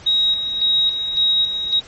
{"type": "tone with tremolo", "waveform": "sine", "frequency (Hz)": 3800, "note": "A#7", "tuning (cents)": 33, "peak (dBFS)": -13, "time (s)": [0.06, 1.8], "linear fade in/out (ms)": 10, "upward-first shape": "square", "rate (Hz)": 1.8, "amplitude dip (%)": 55, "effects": ["pink hiss -42 dBFS RMS until 1.87 s", "MP3 32 kbps"]}